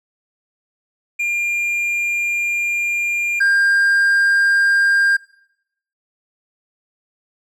triangle tone pair in turn, 2400 / 1601.8 Hz, D7 / G6, +37 / +37 cents, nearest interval perfect fifth, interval 700 cents, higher first, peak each -16 / -10 dBFS, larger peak second, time 1.19-3.4 / 3.4-5.17 s, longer first, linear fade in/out 10 ms, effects noise-tail reverb RT60 0.8 s tail -21 dB re dry

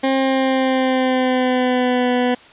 20% pulse tone with pitch glide, 267.1 to 247.8 Hz, C4 to B3, +36 to +6 cents, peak -10 dBFS, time 0.03-2.35 s, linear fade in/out 10 ms, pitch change -130 cents, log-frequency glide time 0.16-2.11 s, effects white hiss -44 dBFS RMS until 2.52 s + resampled to 8000 Hz

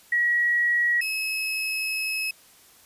sine / 35% pulse tone pair in turn, 1914 / 2576 Hz, A#6 / E7, +45 / -41 cents, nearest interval perfect fourth, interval 514 cents, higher second, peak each -19 / -24 dBFS, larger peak first, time 0.12-1.01 / 1.01-2.31 s, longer second, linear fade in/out 5 ms, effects white hiss -54 dBFS RMS until 2.85 s + resampled to 32000 Hz

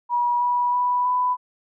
sine tone with pitch steps, 965 / 975.1 / 985.3 / 995.6 Hz, B5 / B5 / B5 / B5, -40 / -22 / -4 / +14 cents, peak -18 dBFS, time 0.09-1.37 s, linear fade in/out 50 ms, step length 320 ms, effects none

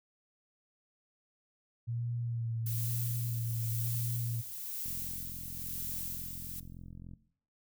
sine tone with vibrato, 116.54 Hz, A#2, in tune, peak -33 dBFS, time 1.87-4.42 s, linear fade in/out 20 ms, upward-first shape sine, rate 1 Hz, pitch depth 37 cents each way
violet noise with tremolo, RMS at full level -38 dBFS, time 2.66-6.6 s, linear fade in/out 5 ms, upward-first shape sine, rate 1 Hz, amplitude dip 50%
click train, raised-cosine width 5 ms, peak -36 dBFS, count 100, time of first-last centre 4.86-7.136 s, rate 43.5 Hz
effects noise-tail reverb RT60 0.6 s tail -17 dB re dry

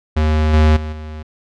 square tone with level steps, 77.3 Hz, D#2, 11 cents flat, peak -13 / -9 / -23 / -28 dBFS, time 0.16-1.23 s, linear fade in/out 10 ms, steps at 0.53 / 0.76 / 0.92 s, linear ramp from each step 10 ms, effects low-pass 4000 Hz 12 dB/octave

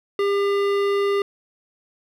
sine tone with hard clipping, 400.9 Hz, G4, 39 cents sharp, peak -20 dBFS, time 0.19-1.22 s, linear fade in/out 2 ms, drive 15 dB, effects none

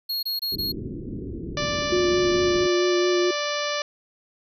square tone bursts, 4300 Hz, C8, 47 cents sharp, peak -25 dBFS, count 4, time 0.09-0.722 s, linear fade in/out 10 ms, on 140 ms, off 24 ms
white low-pass noise, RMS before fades -33 dBFS, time 0.52-2.67 s, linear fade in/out 5 ms, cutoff 380 Hz, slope 48 dB/octave
harmonic tone, 587.3 Hz, D5, in tune, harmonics 1 / 2 / 3 / 4 / 5 / 6 / 7 / 8 / 9 / 10, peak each -28 / -31 / -33 / -34 / -35 / -36 / -36 / -37 / -38 / -38 dBFS, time 1.57-3.82 s, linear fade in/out 2 ms
sine tone with vibrato, 356.7 Hz, F4, 37 cents sharp, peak -19 dBFS, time 1.92-3.31 s, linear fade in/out 5 ms, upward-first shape sine, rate 4.5 Hz, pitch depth 18 cents each way
effects none

